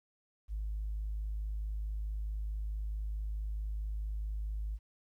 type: tone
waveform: sine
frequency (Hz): 52.3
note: G#1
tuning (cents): +13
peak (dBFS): -33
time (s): 0.48-4.79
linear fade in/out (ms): 50
effects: tanh soft clip ceiling -30 dBFS + 12-bit